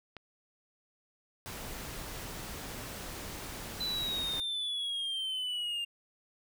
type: click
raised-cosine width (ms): 0.3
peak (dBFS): -28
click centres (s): 0.167
type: noise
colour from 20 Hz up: pink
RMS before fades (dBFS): -42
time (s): 1.46-4.4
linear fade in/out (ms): 0
type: exponential sweep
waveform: triangle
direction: down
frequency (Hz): 4021 to 2794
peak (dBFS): -31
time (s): 3.8-5.85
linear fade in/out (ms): 10
effects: none